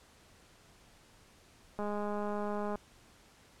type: click train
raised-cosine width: 1 ms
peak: -24 dBFS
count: 201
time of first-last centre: 1.79-2.756 s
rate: 207 Hz
effects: pink hiss -61 dBFS RMS until 3.6 s + low-pass 10000 Hz 12 dB/octave

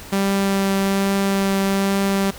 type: tone with vibrato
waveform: sawtooth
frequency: 196 Hz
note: G3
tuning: in tune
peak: -13 dBFS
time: 0.12-2.31 s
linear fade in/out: 10 ms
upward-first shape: triangle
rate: 1.2 Hz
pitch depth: 9 cents each way
effects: pink hiss -38 dBFS RMS until 2.38 s

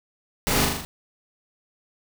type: noise with echo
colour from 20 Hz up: pink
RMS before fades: -23 dBFS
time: 0.47-0.65 s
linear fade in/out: 0 ms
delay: 40 ms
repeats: 5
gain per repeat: -3 dB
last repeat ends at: 0.85 s
effects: none

